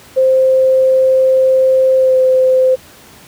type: tone with pitch glide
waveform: sine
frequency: 523.3 to 517.3 Hz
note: C5 to C5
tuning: 0 to -20 cents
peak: -7 dBFS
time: 0.16-2.76 s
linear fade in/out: 20 ms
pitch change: -20 cents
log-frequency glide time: 1.98-2.17 s
effects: pink hiss -40 dBFS RMS until 3.27 s + high-pass 80 Hz 12 dB/octave